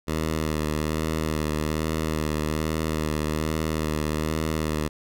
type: tone with vibrato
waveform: 10% pulse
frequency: 77.78 Hz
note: D#2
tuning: in tune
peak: -16 dBFS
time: 0.07-4.89 s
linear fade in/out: 20 ms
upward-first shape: sine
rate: 1.2 Hz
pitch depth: 31 cents each way
effects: none